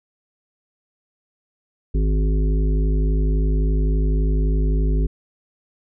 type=harmonic tone; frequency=51.8 Hz; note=G#1; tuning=4 cents flat; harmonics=1 / 3 / 5 / 7 / 8; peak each=-16 / -26 / -30 / -33 / -34 dBFS; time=1.94-5.07 s; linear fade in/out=10 ms; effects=none